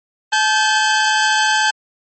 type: tone pair together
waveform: sawtooth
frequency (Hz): 860 / 1560.9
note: A5 / G6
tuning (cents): -40 / -8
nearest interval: minor seventh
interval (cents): 1032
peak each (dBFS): -12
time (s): 0.32-1.71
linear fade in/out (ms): 10
effects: MP3 32 kbps